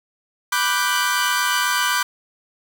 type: chord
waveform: sawtooth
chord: G major seventh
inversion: first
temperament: equal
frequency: 987.8 / 1174.7 / 1480 / 1568 Hz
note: B5 / D6 / F#6 / G6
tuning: 0 / 0 / 0 / 0 cents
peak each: -20 dBFS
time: 0.52-2.03 s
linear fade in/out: 5 ms
effects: none